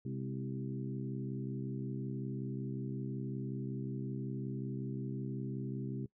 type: harmonic tone with a mistuned harmonic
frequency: 65.41 Hz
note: C2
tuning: in tune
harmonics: 2 / 3 / 4 / 5 / 6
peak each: -39 / -43 / -45 / -47 / -49 dBFS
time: 0.05-6.06 s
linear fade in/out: 5 ms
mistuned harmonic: 3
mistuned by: +55 cents
effects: noise-tail reverb RT60 0.1 s tail -20 dB re dry